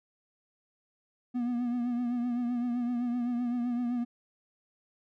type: tone with vibrato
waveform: triangle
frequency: 242.3 Hz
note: B3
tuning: 33 cents flat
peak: -26 dBFS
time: 1.34-4.05 s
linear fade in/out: 20 ms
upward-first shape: triangle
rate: 7.8 Hz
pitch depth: 53 cents each way
effects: none